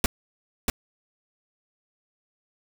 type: noise with echo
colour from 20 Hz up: pink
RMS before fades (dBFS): -20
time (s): 0.04-0.06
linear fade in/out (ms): 2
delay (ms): 640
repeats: 1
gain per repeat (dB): -3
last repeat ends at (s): 0.7
effects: none